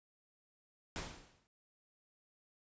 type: noise with exponential decay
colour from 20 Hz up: pink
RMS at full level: -39 dBFS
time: 0.96-1.47 s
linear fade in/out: 0 ms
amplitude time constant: 110 ms
effects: resampled to 16000 Hz